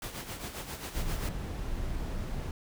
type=noise with tremolo; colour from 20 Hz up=pink; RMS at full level=-38 dBFS; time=0.02-1.29 s; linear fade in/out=2 ms; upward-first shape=sine; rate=7.5 Hz; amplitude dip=60%
type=noise; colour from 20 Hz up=brown; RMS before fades=-34 dBFS; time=0.95-2.51 s; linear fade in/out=2 ms
effects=none